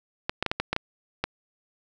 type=clicks; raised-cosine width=0.3 ms; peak=-9 dBFS; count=8; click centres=0.295 / 0.426 / 0.463 / 0.515 / 0.6 / 0.73 / 0.764 / 1.24 s; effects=none